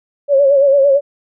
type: tone with vibrato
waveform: sine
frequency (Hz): 556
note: C#5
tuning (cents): +5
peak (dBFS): -7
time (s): 0.28-1.01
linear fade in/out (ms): 50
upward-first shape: sine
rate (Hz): 8.9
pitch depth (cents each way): 62
effects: none